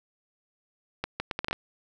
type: accelerating click train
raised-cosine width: 0.3 ms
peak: -13 dBFS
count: 8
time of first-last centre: 1.04-1.529 s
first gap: 160 ms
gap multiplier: 0.7
effects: none